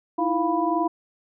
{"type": "tone cluster", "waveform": "sine", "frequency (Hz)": [316.4, 338.4, 698, 988], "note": ["D#4", "E4", "F5", "B5"], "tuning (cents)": [29, 45, -1, 0], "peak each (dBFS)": [-26, -26, -26, -25], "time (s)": [0.18, 0.88], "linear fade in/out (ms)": 10, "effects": []}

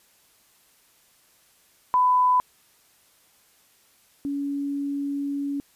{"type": "tone pair in turn", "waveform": "sine", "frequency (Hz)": [1000, 282.2], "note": ["B5", "C#4"], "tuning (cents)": [21, 31], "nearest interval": "octave + minor seventh", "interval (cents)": 2190, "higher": "first", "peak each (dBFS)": [-16, -25], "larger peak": "first", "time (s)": [[1.94, 2.4], [4.25, 5.6]], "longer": "second", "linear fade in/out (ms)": 0, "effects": ["white hiss -60 dBFS RMS until 5.75 s", "resampled to 32000 Hz"]}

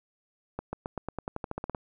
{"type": "accelerating click train", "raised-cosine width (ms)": 1, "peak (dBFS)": -19, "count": 14, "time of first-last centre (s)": [0.59, 1.748], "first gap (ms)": 140, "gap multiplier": 0.92, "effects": []}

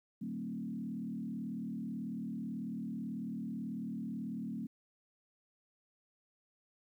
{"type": "tone with frequency modulation", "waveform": "sine", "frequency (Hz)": 222, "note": "A3", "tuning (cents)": 16, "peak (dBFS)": -37, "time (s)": [0.21, 4.67], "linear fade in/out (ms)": 10, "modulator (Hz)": 38.2, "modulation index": 1.3, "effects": ["12-bit"]}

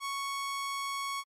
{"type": "tone", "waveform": "sawtooth", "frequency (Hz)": 1108.7, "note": "C#6", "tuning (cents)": 0, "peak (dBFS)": -29, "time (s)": [0, 1.24], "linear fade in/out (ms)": 50, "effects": ["low-pass 12000 Hz 12 dB/octave", "MP3 96 kbps"]}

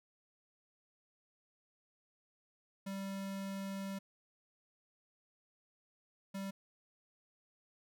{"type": "tone bursts at uneven times", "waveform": "square", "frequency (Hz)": 195.2, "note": "G3", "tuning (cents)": -7, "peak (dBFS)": -40, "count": 2, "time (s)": [[2.86, 3.99], [6.34, 6.51]], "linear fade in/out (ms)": 10, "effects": []}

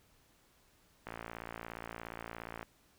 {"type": "click train", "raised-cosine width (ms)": 0.5, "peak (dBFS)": -27, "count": 90, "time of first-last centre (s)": [1.07, 2.629], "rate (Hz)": 57.1, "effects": ["pink hiss -68 dBFS RMS until 2.98 s"]}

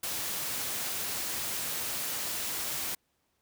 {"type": "noise", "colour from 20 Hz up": "white", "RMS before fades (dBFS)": -34, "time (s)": [0.03, 2.95], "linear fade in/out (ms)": 5, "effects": ["pink hiss -75 dBFS RMS until 3.41 s", "high-pass 60 Hz 12 dB/octave"]}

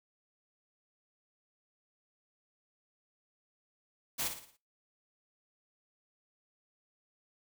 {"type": "noise with echo", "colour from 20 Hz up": "white", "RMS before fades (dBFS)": -34, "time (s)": [4.18, 4.29], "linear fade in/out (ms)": 20, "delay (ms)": 57, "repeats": 5, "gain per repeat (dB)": -7, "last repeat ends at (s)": 4.575, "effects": ["noise-tail reverb RT60 0.3 s tail -22 dB re dry"]}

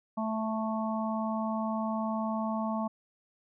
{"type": "harmonic tone", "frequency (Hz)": 220.1, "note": "A3", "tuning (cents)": 1, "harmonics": [1, 3, 4, 5], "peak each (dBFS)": [-31, -36, -37, -38], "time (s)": [0.17, 2.88], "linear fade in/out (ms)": 10, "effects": []}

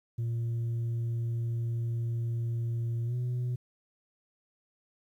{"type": "tone with pitch glide", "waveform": "sine", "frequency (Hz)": [116.54, 123.47], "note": ["A#2", "B2"], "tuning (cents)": [0, 0], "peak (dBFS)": -26, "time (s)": [0.18, 3.56], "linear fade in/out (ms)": 10, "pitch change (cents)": 100, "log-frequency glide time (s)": [3.05, 3.15], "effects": ["tanh soft clip ceiling -28 dBFS", "11-bit"]}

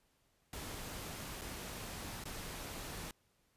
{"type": "noise with dropouts", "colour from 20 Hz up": "pink", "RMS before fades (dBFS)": -45, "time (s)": [0.53, 3.11], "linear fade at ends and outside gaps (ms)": 2, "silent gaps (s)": [[1.413, 1.417], [2.239, 2.254]], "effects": ["pink hiss -75 dBFS RMS until 3.56 s", "resampled to 32000 Hz"]}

